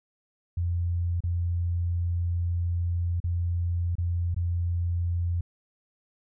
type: tone with dropouts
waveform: sine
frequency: 86.6 Hz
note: F2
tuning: 14 cents flat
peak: -24 dBFS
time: 0.57-5.41 s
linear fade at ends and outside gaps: 5 ms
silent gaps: 1.205-1.237 / 3.202-3.24 / 3.954-3.982 / 4.345-4.363 s
effects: none

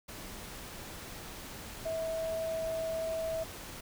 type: tone in noise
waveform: sine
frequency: 649 Hz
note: E5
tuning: 27 cents flat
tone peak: -32 dBFS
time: 1.85-3.44 s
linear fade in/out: 10 ms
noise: pink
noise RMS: -45 dBFS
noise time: 0.08-3.81 s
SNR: +10 dB
effects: none

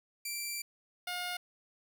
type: tone pair in turn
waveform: 10% pulse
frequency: 2349 / 714.7 Hz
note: D7 / F5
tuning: 0 / +40 cents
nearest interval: octave + major sixth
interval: 2060 cents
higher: first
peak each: -27 dBFS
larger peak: neither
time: 0.25-0.62 / 1.07-1.37 s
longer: first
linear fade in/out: 5 ms
effects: none

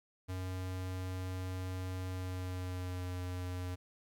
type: tone with pitch glide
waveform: square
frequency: 92.5 to 90.44 Hz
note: F#2 to F#2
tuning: 0 to -39 cents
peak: -38 dBFS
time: 0.28-3.76 s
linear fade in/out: 20 ms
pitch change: -39 cents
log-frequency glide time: 2.08-3.14 s
effects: 13-bit

